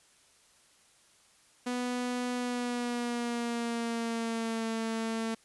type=tone with pitch glide; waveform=sawtooth; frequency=246.9 to 225.1 Hz; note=B3 to A3; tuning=0 to +40 cents; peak=-27 dBFS; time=1.66-5.35 s; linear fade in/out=10 ms; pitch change=-160 cents; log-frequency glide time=2.34-4.66 s; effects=white hiss -63 dBFS RMS until 5.44 s + resampled to 24000 Hz